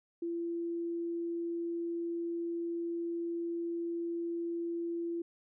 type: tone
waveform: sine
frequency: 339.2 Hz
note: E4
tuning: 50 cents sharp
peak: -33 dBFS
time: 0.22-5.22 s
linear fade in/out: 5 ms
effects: none